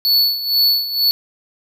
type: tone with tremolo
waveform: square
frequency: 4435 Hz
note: C#8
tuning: in tune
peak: -11 dBFS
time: 0.05-1.11 s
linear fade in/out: 0 ms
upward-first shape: sine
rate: 2.1 Hz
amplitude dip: 75%
effects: none